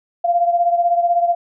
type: beating tone pair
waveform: sine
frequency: 691 / 707 Hz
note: F5 / F5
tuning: -19 / +21 cents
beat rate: 16 Hz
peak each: -14 / -20 dBFS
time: 0.24-1.35 s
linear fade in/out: 10 ms
effects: none